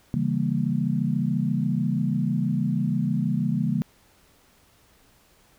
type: chord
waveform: sine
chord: C# diminished seventh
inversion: none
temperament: equal with one note detuned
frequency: 138.59 / 164.81 / 198.85 / 233.1 Hz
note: C#3 / E3 / G3 / Bb3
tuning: 0 / 0 / +25 / 0 cents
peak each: -27 dBFS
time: 0.14-3.82 s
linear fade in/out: 0 ms
effects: pink hiss -59 dBFS RMS until 5.58 s